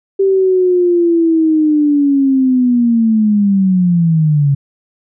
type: linear sweep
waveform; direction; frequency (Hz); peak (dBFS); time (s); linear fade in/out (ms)
sine; down; 392 to 137.7; -8; 0.19-4.55; 10
effects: none